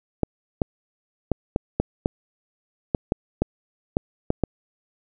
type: clicks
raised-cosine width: 2 ms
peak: -6 dBFS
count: 12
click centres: 0.233 / 0.618 / 1.317 / 1.561 / 1.8 / 2.059 / 2.948 / 3.121 / 3.42 / 3.969 / 4.304 / 4.437 s
effects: none